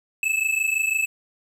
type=tone pair together; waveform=square; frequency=2600 / 2626 Hz; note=E7 / E7; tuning=-24 / -7 cents; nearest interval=unison; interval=17 cents; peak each=-24 dBFS; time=0.23-1.06 s; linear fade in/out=2 ms; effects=low-pass 12000 Hz 12 dB/octave + 9-bit